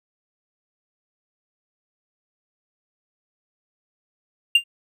triangle tone with exponential decay, 2794 Hz, F7, in tune, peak -6 dBFS, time 4.55-4.64 s, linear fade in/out 5 ms, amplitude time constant 18 ms, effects none

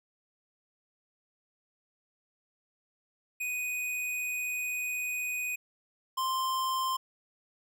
square tone pair in turn, 2489 / 1046.5 Hz, D#7 / C6, 0 / 0 cents, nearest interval octave + minor third, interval 1500 cents, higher first, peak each -32 / -29 dBFS, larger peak second, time 3.4-5.56 / 6.17-6.97 s, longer first, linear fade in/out 10 ms, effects none

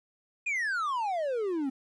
triangle exponential sweep, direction down, 2507 to 257.3 Hz, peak -26 dBFS, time 0.46-1.7 s, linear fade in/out 10 ms, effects resampled to 22050 Hz + 11-bit

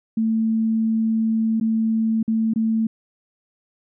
sine tone with dropouts, 222.8 Hz, A3, 22 cents sharp, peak -17 dBFS, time 0.17-2.87 s, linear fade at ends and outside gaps 5 ms, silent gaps 1.6-1.61 / 2.229-2.278 / 2.537-2.559 s, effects none

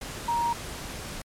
sine tone in noise, 940 Hz, A#5, 14 cents sharp, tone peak -23 dBFS, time 0.28-0.53 s, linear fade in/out 5 ms, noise pink, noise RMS -37 dBFS, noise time 0.01-1.22 s, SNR +11 dB, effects low-pass 11000 Hz 12 dB/octave + MP3 96 kbps

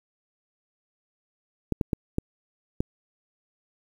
clicks, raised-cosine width 3 ms, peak -11 dBFS, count 5, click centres 1.723 / 1.812 / 1.932 / 2.184 / 2.805 s, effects 8-bit

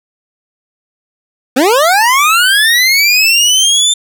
25% pulse linear sweep, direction up, 237.4 to 3588 Hz, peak -3 dBFS, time 1.56-3.94 s, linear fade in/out 10 ms, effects none

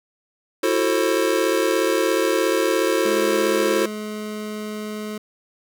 square chord, F# half-diminished seventh, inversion third, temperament just, 333 / 370 / 444 / 532.8 Hz, E4 / F#4 / A4 / C5, +18 / 0 / +16 / +31 cents, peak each -24 dBFS, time 0.63-3.86 s, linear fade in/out 5 ms
25% pulse tone, 212.6 Hz, G#3, 41 cents sharp, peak -24 dBFS, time 3.05-5.18 s, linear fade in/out 5 ms
effects none

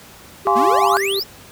triangle tone, 393.4 Hz, G4, 6 cents sharp, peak -18 dBFS, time 0.45-1.2 s, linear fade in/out 10 ms
sine chord, D half-diminished seventh, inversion first, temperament equal with one note detuned, 698.5 / 830.6 / 1046.5 / 1148.5 Hz, F5 / Ab5 / C6 / D6, 0 / 0 / 0 / -39 cents, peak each -19 dBFS, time 0.47-0.97 s, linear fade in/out 0 ms
square exponential sweep, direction up, 207.7 to 5588 Hz, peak -21 dBFS, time 0.55-1.24 s, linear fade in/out 20 ms
effects pink hiss -42 dBFS RMS until 1.51 s + high-pass 60 Hz 12 dB/octave

